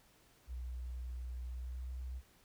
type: tone with pitch glide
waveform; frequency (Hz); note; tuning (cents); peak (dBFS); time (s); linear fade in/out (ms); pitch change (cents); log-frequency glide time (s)
sine; 61.74 to 63.37; B1 to B1; 0 to +45; -39; 0.47-2.22; 50; +45; 1.5-1.91
effects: tanh soft clip ceiling -35 dBFS + pink hiss -67 dBFS RMS until 2.44 s